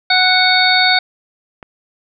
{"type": "harmonic tone", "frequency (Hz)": 740, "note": "F#5", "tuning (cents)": 0, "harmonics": [1, 2, 3, 5, 6], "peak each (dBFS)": [-16, -16, -16, -16, -16], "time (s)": [0.1, 0.99], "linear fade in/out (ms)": 5}
{"type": "click", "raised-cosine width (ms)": 0.5, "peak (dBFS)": -18, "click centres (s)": 1.628}
{"effects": []}